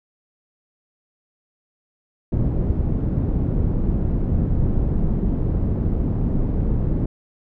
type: low-pass noise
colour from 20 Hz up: pink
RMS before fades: -20 dBFS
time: 2.32-7.06 s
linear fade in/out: 5 ms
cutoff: 250 Hz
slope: 12 dB/octave
effects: none